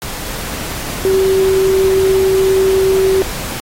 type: tone in noise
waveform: sine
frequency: 382.6 Hz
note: G4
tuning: 42 cents flat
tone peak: -9 dBFS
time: 1.05-3.22 s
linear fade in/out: 0 ms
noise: pink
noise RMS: -24 dBFS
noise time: 0.02-3.6 s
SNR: +12 dB
effects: AAC 48 kbps